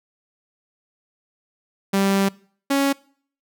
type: tone pair in turn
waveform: sawtooth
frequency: 196 / 277.2 Hz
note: G3 / C#4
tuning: 0 / 0 cents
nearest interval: tritone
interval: 600 cents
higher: second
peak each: -13 dBFS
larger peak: neither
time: 1.93-2.29 / 2.7-2.93 s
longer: first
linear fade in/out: 10 ms
effects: noise-tail reverb RT60 0.5 s tail -23 dB re dry